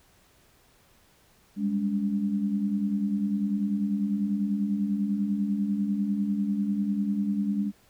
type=tone cluster; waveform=sine; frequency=194.1 / 204.2 / 285.4 Hz; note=G3 / G#3 / D4; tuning=-17 / -29 / -49 cents; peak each=-34 / -25 / -33 dBFS; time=1.56-7.72 s; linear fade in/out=50 ms; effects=pink hiss -61 dBFS RMS until 7.89 s